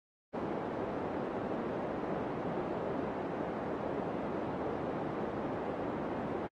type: band-pass noise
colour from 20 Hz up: pink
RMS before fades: -37 dBFS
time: 0.33-6.48 s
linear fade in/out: 20 ms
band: 240 to 730 Hz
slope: 12 dB/octave
effects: AAC 32 kbps